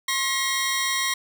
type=tone pair together; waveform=15% pulse; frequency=1071 / 1908.3 Hz; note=C6 / A#6; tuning=+40 / +40 cents; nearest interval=minor seventh; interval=1000 cents; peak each=-19 dBFS; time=0.08-1.14 s; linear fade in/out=5 ms; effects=none